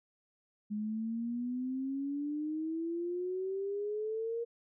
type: exponential sweep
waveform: sine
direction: up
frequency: 207.7 to 471.1 Hz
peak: -33 dBFS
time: 0.7-4.45 s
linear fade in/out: 20 ms
effects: none